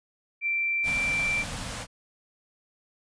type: tone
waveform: sine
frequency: 2349 Hz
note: D7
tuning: in tune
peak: -24 dBFS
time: 0.41-1.45 s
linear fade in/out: 50 ms
type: band-stop noise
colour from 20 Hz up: pink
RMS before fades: -35 dBFS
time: 0.83-1.87 s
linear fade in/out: 50 ms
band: 300 to 460 Hz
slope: 96 dB/octave
effects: resampled to 22050 Hz